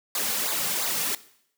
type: noise with flanger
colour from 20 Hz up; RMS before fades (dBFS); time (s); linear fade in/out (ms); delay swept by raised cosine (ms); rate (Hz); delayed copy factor
white; -27; 0.15-1.15; 2; 0.34 to 3.14; 2.9; -0.75
effects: noise-tail reverb RT60 0.7 s tail -18 dB re dry + high-pass 150 Hz 12 dB/octave